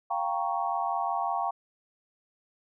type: chord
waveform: sine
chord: G half-diminished seventh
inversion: third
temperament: equal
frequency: 698.5 / 784 / 932.3 / 1108.7 Hz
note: F5 / G5 / Bb5 / Db6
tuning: 0 / 0 / 0 / 0 cents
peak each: -32 / -31 / -33 / -33 dBFS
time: 0.1-1.51 s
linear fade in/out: 10 ms
effects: none